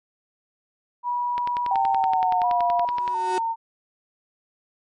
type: tone with vibrato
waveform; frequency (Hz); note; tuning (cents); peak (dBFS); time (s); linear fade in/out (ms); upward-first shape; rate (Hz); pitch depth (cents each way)
sine; 941; A#5; +16; -22; 1.03-3.56; 50; square; 0.71; 55
type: click train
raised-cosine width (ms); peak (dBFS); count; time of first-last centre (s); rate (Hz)
0.3; -16; 19; 1.38-3.078; 10.6
type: tone with pitch glide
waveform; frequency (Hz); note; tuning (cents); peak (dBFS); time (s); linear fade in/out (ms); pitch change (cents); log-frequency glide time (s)
sine; 781 to 699.8; G5 to F5; -7 to +3; -20; 1.71-2.85; 2; -190; 1.93-2.63
type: tone with exponential growth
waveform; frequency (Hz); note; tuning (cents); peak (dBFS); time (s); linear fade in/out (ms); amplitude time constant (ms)
35% pulse; 370; F#4; 0; -21; 2.82-3.38; 0; 120
effects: MP3 48 kbps